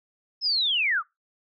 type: linear sweep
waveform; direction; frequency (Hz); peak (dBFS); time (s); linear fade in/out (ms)
sine; down; 5270 to 1126; -21; 0.41-1.03; 50
effects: noise-tail reverb RT60 0.2 s tail -24 dB re dry